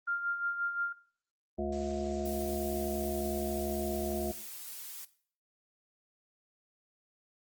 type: tone with tremolo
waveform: sine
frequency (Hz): 1396.9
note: F6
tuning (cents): 0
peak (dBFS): -29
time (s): 0.07-0.93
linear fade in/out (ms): 10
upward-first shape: sine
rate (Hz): 5.7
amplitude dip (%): 60
type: harmonic tone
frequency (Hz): 71.3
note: C#2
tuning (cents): +49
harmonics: 1 / 3 / 5 / 7 / 9 / 10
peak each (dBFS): -40 / -37 / -35 / -46 / -38 / -43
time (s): 1.58-4.32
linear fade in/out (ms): 10
type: noise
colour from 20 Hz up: blue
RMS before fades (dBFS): -44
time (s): 1.72-5.05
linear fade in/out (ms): 5
effects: noise-tail reverb RT60 0.5 s tail -17 dB re dry + Opus 24 kbps